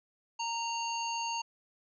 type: harmonic tone with a mistuned harmonic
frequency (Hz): 927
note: A#5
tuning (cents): -10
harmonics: 1 / 3 / 5 / 7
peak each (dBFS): -34 / -39 / -41 / -42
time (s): 0.39-1.42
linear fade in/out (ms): 10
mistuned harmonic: 5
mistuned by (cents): -35
effects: none